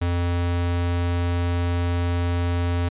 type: tone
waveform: square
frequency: 87.1 Hz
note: F2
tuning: 4 cents flat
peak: -21 dBFS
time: 0.01-2.89 s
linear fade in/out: 10 ms
effects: resampled to 8000 Hz